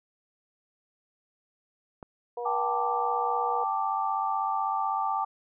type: click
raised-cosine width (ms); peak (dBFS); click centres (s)
1; -27; 2.028
type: harmonic tone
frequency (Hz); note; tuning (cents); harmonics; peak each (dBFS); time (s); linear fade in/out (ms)
240; B3; -49; 2 / 3 / 4; -33 / -37 / -39; 2.37-3.64; 5
type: chord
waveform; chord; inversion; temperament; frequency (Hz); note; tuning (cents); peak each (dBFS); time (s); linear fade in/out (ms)
sine; G suspended second; none; equal; 784 / 880 / 1174.7; G5 / A5 / D6; 0 / 0 / 0; -30; 2.45-5.25; 10
effects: none